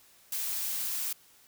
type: noise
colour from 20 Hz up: blue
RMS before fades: -33 dBFS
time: 0.32-1.13 s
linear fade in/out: 5 ms
effects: white hiss -60 dBFS RMS until 1.47 s